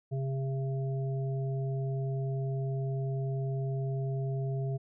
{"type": "harmonic tone", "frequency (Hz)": 134.5, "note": "C3", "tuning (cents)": 48, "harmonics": [1, 3, 5], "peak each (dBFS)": [-30, -40, -44], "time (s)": [0.11, 4.78], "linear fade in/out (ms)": 20, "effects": []}